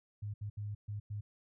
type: tone bursts at uneven times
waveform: sine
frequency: 103.83 Hz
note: G#2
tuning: in tune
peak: -37 dBFS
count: 5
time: 0.22-0.34 / 0.41-0.5 / 0.57-0.75 / 0.88-1 / 1.1-1.21 s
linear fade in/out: 10 ms
effects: none